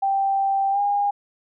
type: tone with pitch glide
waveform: sine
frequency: 784 to 812.1 Hz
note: G5 to G#5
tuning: 0 to -39 cents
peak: -18 dBFS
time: 0.02-1.11 s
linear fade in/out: 10 ms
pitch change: +61 cents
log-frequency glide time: 0.71-0.8 s
effects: none